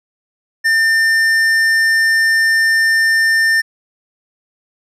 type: tone with tanh clipping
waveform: sine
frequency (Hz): 1800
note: A6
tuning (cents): +39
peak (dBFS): -12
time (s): 0.64-3.62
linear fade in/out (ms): 20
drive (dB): 12
effects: none